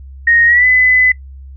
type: tone with pitch glide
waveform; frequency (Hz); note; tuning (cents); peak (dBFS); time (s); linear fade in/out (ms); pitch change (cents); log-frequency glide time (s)
sine; 1864.7 to 2010; A#6 to B6; 0 to +30; -7; 0.27-1.12; 5; +130; 0.46-0.66
effects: noise-tail reverb RT60 0.1 s tail -20 dB re dry + added 67 Hz sine -30 dBFS peak until 1.56 s